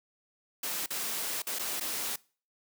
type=noise with dropouts; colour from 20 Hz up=white; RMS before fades=-34 dBFS; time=0.63-2.16 s; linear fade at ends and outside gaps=5 ms; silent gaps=0.862-0.904 / 1.421-1.468 / 1.588-1.593 / 1.799-1.808 s; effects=noise-tail reverb RT60 0.4 s tail -23 dB re dry + high-pass 200 Hz 12 dB/octave